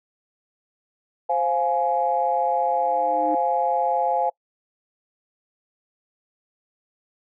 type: chord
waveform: sine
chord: F minor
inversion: second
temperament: just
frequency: 523.8 / 698.5 / 838.1 Hz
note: C5 / F5 / Ab5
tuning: +2 / 0 / +16 cents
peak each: -25 / -23 / -22 dBFS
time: 1.29-4.3 s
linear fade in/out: 10 ms
type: tone with exponential growth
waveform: sine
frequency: 308.3 Hz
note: D#4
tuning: 16 cents flat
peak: -23 dBFS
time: 2.56-3.35 s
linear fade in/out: 5 ms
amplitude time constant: 170 ms
effects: noise-tail reverb RT60 0.1 s tail -26 dB re dry + tanh soft clip ceiling -8 dBFS